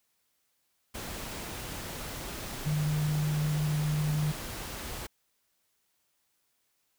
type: tone in noise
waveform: sine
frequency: 150.9 Hz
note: D3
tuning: 47 cents sharp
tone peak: -26 dBFS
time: 2.66-4.32 s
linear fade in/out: 10 ms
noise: pink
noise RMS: -39 dBFS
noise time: 0.94-5.07 s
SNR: +10 dB
effects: white hiss -75 dBFS RMS until 6.98 s